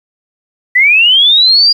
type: linear sweep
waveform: sine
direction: up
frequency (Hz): 1938 to 4853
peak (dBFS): -4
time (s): 0.75-1.73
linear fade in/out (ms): 10
effects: 7-bit